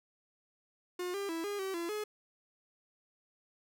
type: tone with pitch steps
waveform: 45% pulse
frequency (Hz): 358.8 / 399.1 / 329.3 / 407.9 / 383.8 / 339.6 / 422.7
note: F4 / G4 / E4 / G#4 / G4 / F4 / G#4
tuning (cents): +47 / +31 / -2 / -31 / -37 / -48 / +31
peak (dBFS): -35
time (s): 0.99-2.04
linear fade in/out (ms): 5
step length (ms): 150
effects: none